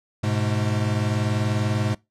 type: tone cluster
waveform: square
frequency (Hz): 104.5 / 124.7 / 212.3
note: G#2 / B2 / G#3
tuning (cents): +11 / +17 / +38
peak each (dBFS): -24 / -27 / -29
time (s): 0.23-1.95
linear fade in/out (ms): 10
effects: noise-tail reverb RT60 0.2 s tail -22 dB re dry + low-pass 8000 Hz 12 dB/octave